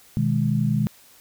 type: chord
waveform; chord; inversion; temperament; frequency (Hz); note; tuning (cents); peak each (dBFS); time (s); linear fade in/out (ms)
sine; G# minor; first; just; 124.59 / 155.74 / 207.7; B2 / D#3 / G#3; +16 / +2 / 0; -23; 0.17-0.87; 0
effects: white hiss -52 dBFS RMS until 1.2 s